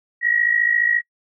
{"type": "tone with amplitude modulation", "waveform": "sine", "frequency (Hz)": 1907, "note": "A#6", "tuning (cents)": 39, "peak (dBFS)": -12, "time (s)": [0.21, 1.02], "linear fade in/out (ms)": 50, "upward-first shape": "sine", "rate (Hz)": 54.5, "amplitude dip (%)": 75, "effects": ["noise-tail reverb RT60 0.1 s tail -26 dB re dry"]}